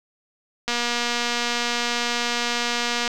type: click train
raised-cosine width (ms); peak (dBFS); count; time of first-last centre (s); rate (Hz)
0.2; -7; 574; 0.68-3.077; 239
effects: none